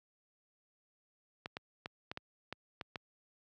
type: clicks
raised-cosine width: 0.3 ms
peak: -24 dBFS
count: 8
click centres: 1.459 / 1.569 / 1.859 / 2.115 / 2.174 / 2.526 / 2.812 / 2.958 s
effects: high-pass 80 Hz 12 dB/octave